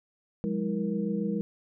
sine tone cluster, 179.4 / 206.3 / 324.8 / 469.7 Hz, F3 / G#3 / E4 / A#4, +47 / -11 / -26 / +13 cents, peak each -33 / -29 / -36 / -35 dBFS, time 0.44-1.41 s, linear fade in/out 0 ms, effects none

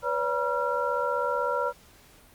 sine tone cluster, 495.2 / 571 / 961 / 1372 Hz, B4 / D5 / B5 / F6, +5 / -49 / -48 / -31 cents, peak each -30 dBFS, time 0.02-1.73 s, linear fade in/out 50 ms, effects pink hiss -55 dBFS RMS until 2.34 s + Opus 48 kbps

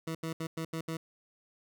20% pulse tone bursts at uneven times, 162.3 Hz, E3, 27 cents flat, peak -29 dBFS, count 6, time 0.07-0.15 / 0.23-0.33 / 0.4-0.47 / 0.57-0.65 / 0.73-0.81 / 0.88-0.97 s, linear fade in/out 5 ms, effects none

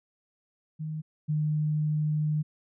sine tone pair in turn, 155.56 / 152.18 Hz, D#3 / D#3, 0 / -38 cents, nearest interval unison, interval 38 cents, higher first, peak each -31 / -24 dBFS, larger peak second, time 0.79-1.02 / 1.28-2.43 s, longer second, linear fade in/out 20 ms, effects none

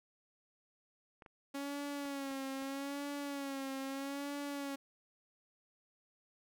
clicks, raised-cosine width 0.5 ms, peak -39 dBFS, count 5, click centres 1.222 / 1.262 / 2.055 / 2.312 / 2.623 s
sawtooth tone with vibrato, 277.2 Hz, C#4, in tune, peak -35 dBFS, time 1.54-4.76 s, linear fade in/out 10 ms, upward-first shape sine, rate 0.79 Hz, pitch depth 55 cents each way
effects none

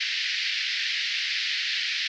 pink band-pass noise, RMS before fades -28 dBFS, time 0-2.08 s, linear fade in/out 10 ms, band 1800 to 5100 Hz, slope 48 dB/octave, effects none

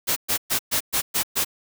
white noise bursts, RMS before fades -22 dBFS, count 7, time 0.07-1.448 s, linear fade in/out 20 ms, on 94 ms, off 120 ms, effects none

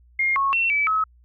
sine tone with pitch steps, 2129 / 1098 / 2709 / 2301 / 1285 Hz, C7 / C#6 / E7 / D7 / E6, +30 / -17 / +47 / -36 / -45 cents, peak -18 dBFS, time 0.19-1.04 s, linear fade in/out 5 ms, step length 170 ms, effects added 60 Hz sine -51 dBFS peak until 1.24 s

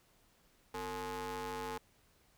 sawtooth ring-modulated tone, 200 Hz, G3, 35 cents sharp, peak -32 dBFS, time 0.74-1.78 s, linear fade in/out 5 ms, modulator 653 Hz, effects pink hiss -69 dBFS RMS until 2.37 s

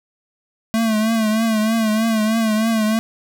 square tone with vibrato, 220.7 Hz, A3, 5 cents sharp, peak -16 dBFS, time 0.74-2.99 s, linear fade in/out 0 ms, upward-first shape triangle, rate 3.2 Hz, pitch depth 69 cents each way, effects none

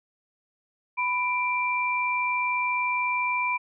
sine tone pair together, 994 / 2357 Hz, B5 / D7, +11 / +6 cents, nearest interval octave + minor third, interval 1495 cents, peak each -26 dBFS, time 0.97-3.58 s, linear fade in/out 20 ms, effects none

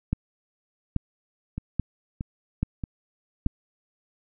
two click trains, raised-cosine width 5 ms, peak -18 / -11 dBFS, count 4 / 5, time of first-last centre 1.58-3.467 / 0.13-3.463 s, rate 1.59 / 1.2 Hz, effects none

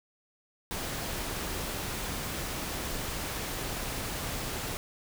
pink noise, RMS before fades -35 dBFS, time 0.71-4.77 s, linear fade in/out 0 ms, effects none

